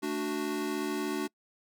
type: chord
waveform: square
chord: D major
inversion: second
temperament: equal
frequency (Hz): 220 / 293.7 / 370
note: A3 / D4 / F#4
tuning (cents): 0 / 0 / 0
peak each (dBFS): -39 / -34 / -35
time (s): 0.02-1.28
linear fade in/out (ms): 20
effects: noise-tail reverb RT60 0.1 s tail -26 dB re dry